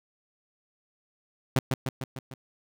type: tone with echo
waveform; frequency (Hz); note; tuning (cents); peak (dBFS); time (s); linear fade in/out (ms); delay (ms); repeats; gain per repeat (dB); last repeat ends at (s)
sawtooth; 131.3; C3; +6; -16; 1.56-1.59; 2; 150; 5; -4; 2.34
effects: none